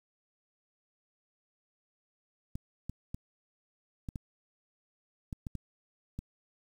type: clicks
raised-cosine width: 5 ms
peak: -25 dBFS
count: 9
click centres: 2.555 / 2.896 / 3.145 / 4.088 / 4.158 / 5.328 / 5.468 / 5.553 / 6.19 s
effects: 9-bit